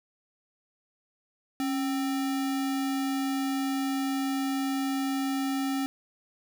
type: tone with sample-and-hold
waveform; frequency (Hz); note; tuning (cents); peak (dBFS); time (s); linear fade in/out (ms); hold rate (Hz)
sine; 273; C#4; -26; -26; 1.6-5.86; 0; 1050
effects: none